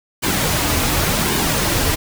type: noise with flanger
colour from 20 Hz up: pink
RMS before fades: -18 dBFS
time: 0.22-1.96 s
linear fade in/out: 20 ms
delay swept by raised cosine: 1.5 to 5.5 ms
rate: 0.89 Hz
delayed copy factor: -0.5
effects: none